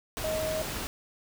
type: tone in noise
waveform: sine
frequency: 629 Hz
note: D#5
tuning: 19 cents sharp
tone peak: -29 dBFS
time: 0.24-0.62 s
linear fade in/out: 0 ms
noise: pink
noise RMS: -35 dBFS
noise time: 0.17-0.87 s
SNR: +3 dB
effects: none